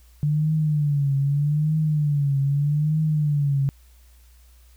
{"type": "tone with vibrato", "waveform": "sine", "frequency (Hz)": 146.83, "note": "D3", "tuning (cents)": 0, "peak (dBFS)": -18, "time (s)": [0.23, 3.69], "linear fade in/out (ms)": 0, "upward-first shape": "triangle", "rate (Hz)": 0.81, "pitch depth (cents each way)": 120, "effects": ["added 60 Hz sine -49 dBFS peak until 4.76 s", "white hiss -60 dBFS RMS until 4.76 s"]}